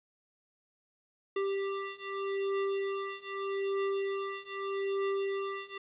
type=beating tone pair; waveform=square; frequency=392.6 / 393.41 Hz; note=G4 / G4; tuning=+3 / +6 cents; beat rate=0.81 Hz; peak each=-36 / -35 dBFS; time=1.36-5.78 s; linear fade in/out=5 ms; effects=resampled to 8000 Hz + 11-bit